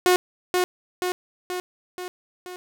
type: tone with echo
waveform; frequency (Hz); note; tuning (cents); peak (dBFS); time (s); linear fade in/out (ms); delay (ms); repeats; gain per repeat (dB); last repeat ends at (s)
sawtooth; 362.3; F#4; -36; -11; 0.06-0.16; 0; 480; 5; -4; 2.56
effects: none